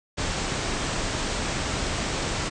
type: low-pass noise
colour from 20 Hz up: pink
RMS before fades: -28 dBFS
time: 0.17-2.5 s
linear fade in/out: 20 ms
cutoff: 8500 Hz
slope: 96 dB/octave
effects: none